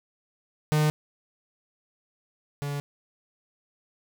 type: tone pair in turn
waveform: 45% pulse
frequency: 152.2 / 143.25 Hz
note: D#3 / D3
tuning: -38 / -43 cents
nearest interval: minor second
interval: 105 cents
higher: first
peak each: -20 / -29 dBFS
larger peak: first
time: 0.72-0.9 / 2.62-2.8 s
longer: neither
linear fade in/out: 0 ms
effects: none